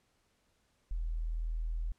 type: tone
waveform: sine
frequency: 40.6 Hz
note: E1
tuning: 26 cents flat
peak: -32 dBFS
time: 0.91-1.92 s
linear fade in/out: 0 ms
effects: pink hiss -74 dBFS RMS until 1.98 s + low-pass 10000 Hz 12 dB/octave